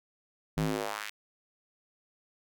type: tone with high-pass filter sweep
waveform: square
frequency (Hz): 52.5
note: G#1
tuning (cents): +19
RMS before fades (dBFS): -33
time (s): 0.57-1.1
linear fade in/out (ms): 5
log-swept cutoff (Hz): 110 to 2400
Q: 1.7
effects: none